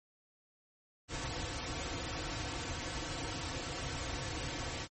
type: noise with comb filter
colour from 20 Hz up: pink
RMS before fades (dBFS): -39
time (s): 1.08-4.88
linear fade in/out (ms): 50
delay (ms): 4.9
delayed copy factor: -0.8
effects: MP3 32 kbps